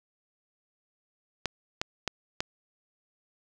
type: clicks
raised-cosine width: 0.2 ms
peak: -11 dBFS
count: 4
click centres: 1.457 / 1.815 / 2.077 / 2.405 s
effects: none